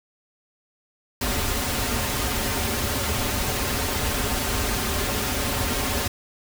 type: noise with comb filter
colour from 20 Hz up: pink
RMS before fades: -25 dBFS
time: 1.21-6.08 s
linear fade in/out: 5 ms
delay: 6.1 ms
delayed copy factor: -0.65
effects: none